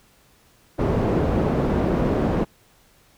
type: low-pass noise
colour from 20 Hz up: white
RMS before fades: -21 dBFS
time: 0.78-2.45 s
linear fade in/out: 20 ms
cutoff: 410 Hz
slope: 12 dB/octave
effects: pink hiss -57 dBFS RMS until 3.17 s